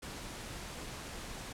pink noise, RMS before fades -44 dBFS, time 0.02-1.53 s, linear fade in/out 10 ms, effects low-pass 10000 Hz 12 dB/octave

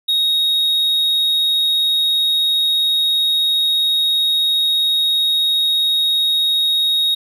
triangle tone, 3757 Hz, A#7, 13 cents sharp, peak -12 dBFS, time 0.08-7.15 s, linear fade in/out 10 ms, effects none

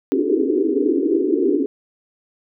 pink band-pass noise, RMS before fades -18 dBFS, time 0.12-1.66 s, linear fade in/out 0 ms, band 270 to 440 Hz, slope 96 dB/octave, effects none

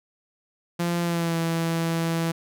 sawtooth tone with pitch glide, 172.1 to 165.57 Hz, F3 to E3, -25 to +8 cents, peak -19 dBFS, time 0.79-2.32 s, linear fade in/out 10 ms, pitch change -67 cents, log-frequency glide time 1.02-1.37 s, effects none

